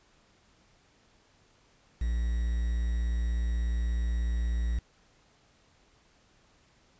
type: tone with quantisation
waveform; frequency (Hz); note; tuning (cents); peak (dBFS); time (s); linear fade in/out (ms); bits
triangle; 58.27; A#1; 0; -24; 2.01-4.79; 5; 8
effects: pink hiss -64 dBFS RMS until 6.99 s + resampled to 16000 Hz